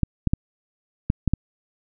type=clicks; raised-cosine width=5 ms; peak=-6 dBFS; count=6; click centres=0.033 / 0.273 / 0.335 / 1.101 / 1.277 / 1.336 s; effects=none